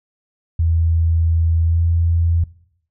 sine tone with pitch glide, 82.41 to 84.04 Hz, E2 to E2, 0 to +34 cents, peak -13 dBFS, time 0.59-2.44 s, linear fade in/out 5 ms, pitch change +34 cents, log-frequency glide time 1.65-1.8 s, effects noise-tail reverb RT60 0.7 s tail -21 dB re dry

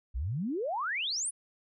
sine exponential sweep, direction up, 53.5 to 10310 Hz, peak -30 dBFS, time 0.14-1.31 s, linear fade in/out 20 ms, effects none

